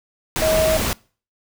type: tone in noise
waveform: sine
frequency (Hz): 634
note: D#5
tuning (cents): +32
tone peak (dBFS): -16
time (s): 0.42-0.77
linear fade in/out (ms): 0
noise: pink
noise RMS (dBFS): -22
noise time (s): 0.36-0.93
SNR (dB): +3
effects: noise-tail reverb RT60 0.4 s tail -24 dB re dry